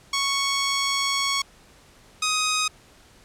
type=tone pair in turn; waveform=10% pulse; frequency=1108.7 / 1254.4 Hz; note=C#6 / D#6; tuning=0 / +14 cents; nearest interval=major second; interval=214 cents; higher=second; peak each=-13 dBFS; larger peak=neither; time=0.13-1.42 / 2.22-2.68 s; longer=first; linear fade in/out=5 ms; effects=pink hiss -53 dBFS RMS until 3.24 s + low-pass 10000 Hz 12 dB/octave